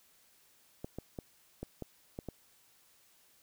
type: clicks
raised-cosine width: 2 ms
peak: -26 dBFS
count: 7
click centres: 0.845 / 0.986 / 1.188 / 1.63 / 1.823 / 2.189 / 2.287 s
effects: white hiss -66 dBFS RMS until 3.42 s